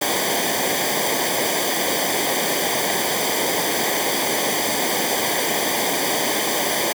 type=noise with comb filter; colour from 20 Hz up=pink; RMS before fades=-21 dBFS; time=0.01-6.93 s; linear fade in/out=10 ms; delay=0.74 ms; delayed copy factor=-0.75; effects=high-pass 200 Hz 12 dB/octave